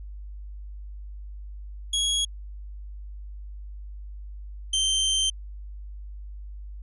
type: tone pair in turn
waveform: sawtooth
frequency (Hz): 3322 / 3127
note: G#7 / G7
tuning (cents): 0 / -5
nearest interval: minor second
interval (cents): 105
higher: first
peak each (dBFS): -19 / -18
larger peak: second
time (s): 1.93-2.25 / 4.73-5.3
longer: second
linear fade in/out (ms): 5
effects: added 50 Hz sine -36 dBFS peak until 6.82 s + resampled to 24000 Hz